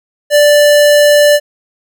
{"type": "tone", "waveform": "square", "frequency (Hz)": 587.3, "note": "D5", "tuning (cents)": 0, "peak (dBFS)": -5, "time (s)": [0.3, 1.4], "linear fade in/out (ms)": 50, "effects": []}